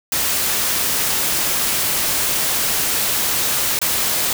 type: noise with dropouts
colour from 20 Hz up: white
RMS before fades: -19 dBFS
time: 0.12-4.33 s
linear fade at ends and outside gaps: 2 ms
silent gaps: 3.79-3.815 s
effects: none